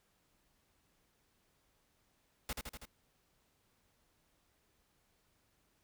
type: noise with echo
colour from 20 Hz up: pink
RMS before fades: -39 dBFS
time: 2.49-2.53 s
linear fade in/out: 2 ms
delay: 81 ms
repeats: 4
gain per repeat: -3 dB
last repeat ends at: 2.854 s
effects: pink hiss -75 dBFS RMS until 5.83 s